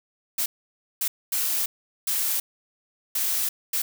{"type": "noise bursts at uneven times", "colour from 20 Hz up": "blue", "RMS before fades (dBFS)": -25, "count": 6, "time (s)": [[0.38, 0.46], [1.01, 1.08], [1.32, 1.66], [2.07, 2.4], [3.15, 3.49], [3.73, 3.82]], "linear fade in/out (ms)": 5, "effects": []}